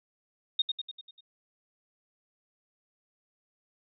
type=tone with echo; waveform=sine; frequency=3703 Hz; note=A#7; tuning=12 cents flat; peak=-22 dBFS; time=0.59-0.62 s; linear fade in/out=5 ms; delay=98 ms; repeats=6; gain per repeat=-5 dB; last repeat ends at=1.208 s; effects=none